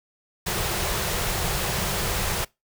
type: band-stop noise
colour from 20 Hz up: pink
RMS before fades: -26 dBFS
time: 0.46-2.45 s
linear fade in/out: 10 ms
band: 210 to 330 Hz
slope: 96 dB/octave
effects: noise-tail reverb RT60 0.2 s tail -23 dB re dry